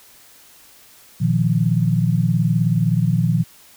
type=chord; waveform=sine; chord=Bb suspended fourth; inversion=none; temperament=equal with one note detuned; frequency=118.85 / 155.56 / 174.61 Hz; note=Bb2 / Eb3 / F3; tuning=+34 / 0 / 0 cents; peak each=-19 dBFS; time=1.2-3.44 s; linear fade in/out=20 ms; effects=white hiss -48 dBFS RMS until 3.76 s

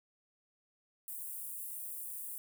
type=high-pass noise; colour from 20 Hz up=white; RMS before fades=-43 dBFS; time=1.08-2.38 s; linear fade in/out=0 ms; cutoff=8600 Hz; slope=48 dB/octave; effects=none

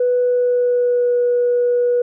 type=tone with pitch glide; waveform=sine; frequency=493.9 to 486.5 Hz; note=B4 to B4; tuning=0 to -26 cents; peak=-12 dBFS; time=0-2.02 s; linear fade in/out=5 ms; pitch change=-26 cents; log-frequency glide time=0.19-1.16 s; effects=tanh soft clip ceiling -9 dBFS

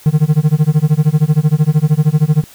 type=tone with tremolo; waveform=triangle; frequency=152.5 Hz; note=D#3; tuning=34 cents flat; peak=-3 dBFS; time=0.06-2.44 s; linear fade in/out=0 ms; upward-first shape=sine; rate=13 Hz; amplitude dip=100%; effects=white hiss -41 dBFS RMS until 2.54 s

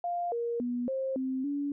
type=tone with pitch steps; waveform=sine; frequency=699 / 470.2 / 243.6 / 531 / 261.6 / 285.4 Hz; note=F5 / A#4 / B3 / C5 / C4 / D4; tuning=+1 / +15 / -24 / +25 / 0 / -49 cents; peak=-29 dBFS; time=0.04-1.72 s; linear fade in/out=2 ms; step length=280 ms; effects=none

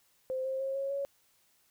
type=tone with pitch steps; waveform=sine; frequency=520 / 529.1 / 538.3 / 547.7 / 557.3 Hz; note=C5 / C5 / C5 / C#5 / C#5; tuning=-11 / +19 / +49 / -21 / +9 cents; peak=-31 dBFS; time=0.3-1.05 s; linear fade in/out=0 ms; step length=150 ms; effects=white hiss -69 dBFS RMS until 1.7 s

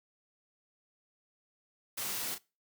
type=noise with echo; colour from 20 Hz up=white; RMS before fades=-37 dBFS; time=1.97-2.35 s; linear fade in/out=10 ms; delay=34 ms; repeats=1; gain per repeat=-8 dB; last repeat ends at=2.384 s; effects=noise-tail reverb RT60 0.3 s tail -23 dB re dry + high-pass 80 Hz 12 dB/octave

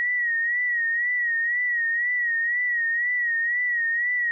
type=tone with vibrato; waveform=sine; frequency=1905 Hz; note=A#6; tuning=37 cents sharp; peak=-21 dBFS; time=0-4.31 s; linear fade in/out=0 ms; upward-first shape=sine; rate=2 Hz; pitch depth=66 cents each way; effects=none

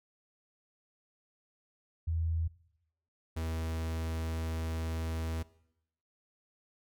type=tone pair in turn; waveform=sine / 45% pulse; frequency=81.9 / 81.01 Hz; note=E2 / E2; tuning=-11 / -30 cents; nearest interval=unison; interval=19 cents; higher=first; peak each=-29 / -33 dBFS; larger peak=first; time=2.07-2.48 / 3.36-5.43 s; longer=second; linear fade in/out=10 ms; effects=noise-tail reverb RT60 0.8 s tail -20 dB re dry

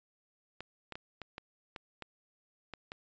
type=clicks; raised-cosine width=0.3 ms; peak=-26 dBFS; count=9; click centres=0.606 / 0.923 / 0.955 / 1.217 / 1.381 / 1.762 / 2.023 / 2.737 / 2.919 s; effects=resampled to 16000 Hz

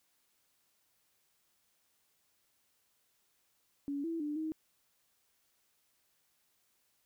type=tone with pitch steps; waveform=sine; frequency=283.1 / 330.6 / 296.5 / 315.1 Hz; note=C#4 / E4 / D4 / D#4; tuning=+37 / +5 / +17 / +22 cents; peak=-34 dBFS; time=3.88-4.52 s; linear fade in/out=0 ms; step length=160 ms; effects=white hiss -75 dBFS RMS until 7.05 s

